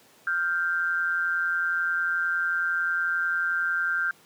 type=tone pair together; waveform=sine; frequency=1396.9 / 1568 Hz; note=F6 / G6; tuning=0 / 0 cents; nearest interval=major second; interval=200 cents; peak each=-26 dBFS; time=0.27-4.11 s; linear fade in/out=2 ms; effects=pink hiss -56 dBFS RMS until 4.25 s + high-pass 200 Hz 12 dB/octave